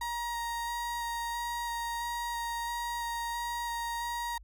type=tone with vibrato; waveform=35% pulse; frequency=942 Hz; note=A#5; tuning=18 cents sharp; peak=-31 dBFS; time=0.01-4.38 s; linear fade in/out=5 ms; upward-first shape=square; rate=1.5 Hz; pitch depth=10 cents each way; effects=added 50 Hz sine -50 dBFS peak until 4.43 s